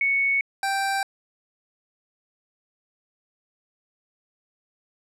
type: tone pair in turn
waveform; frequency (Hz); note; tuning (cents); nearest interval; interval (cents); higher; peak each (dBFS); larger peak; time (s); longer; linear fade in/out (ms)
sine / 25% pulse; 2217 / 783.8; C#7 / G5; 0 / 0; octave + tritone; 1800; first; -19; neither; 0.01-0.41 / 0.63-1.03; neither; 2
effects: low-pass 12000 Hz 12 dB/octave